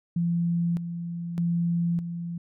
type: tone with tremolo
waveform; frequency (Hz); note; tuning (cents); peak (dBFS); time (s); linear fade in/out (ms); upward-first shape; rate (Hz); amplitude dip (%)
sine; 170.8; F3; -38; -22; 0.16-2.38; 5; square; 0.82; 60
effects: none